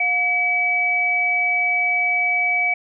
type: tone pair together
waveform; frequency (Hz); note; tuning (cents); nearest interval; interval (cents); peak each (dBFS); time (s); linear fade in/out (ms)
sine; 715.6 / 2285; F5 / D7; +42 / -48; octave + minor sixth; 2010; -25 / -17; 0-2.74; 5
effects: none